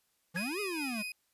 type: exponential two-way sweep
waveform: square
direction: up then down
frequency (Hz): 159.2 to 427.3 to 201.8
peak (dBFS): -36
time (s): 0.34-1.03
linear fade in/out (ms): 20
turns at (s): 0.6
type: tone with exponential decay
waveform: triangle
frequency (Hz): 1661.2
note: G#6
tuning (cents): 0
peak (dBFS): -30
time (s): 0.36-0.5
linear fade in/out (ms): 1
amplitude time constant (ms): 30
type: tone with tremolo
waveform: 35% pulse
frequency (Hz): 2497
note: D#7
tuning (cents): +6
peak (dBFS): -34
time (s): 0.37-1.12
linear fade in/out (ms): 2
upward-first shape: sine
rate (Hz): 4.9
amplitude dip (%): 35
effects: white hiss -75 dBFS RMS until 1.33 s + resampled to 32000 Hz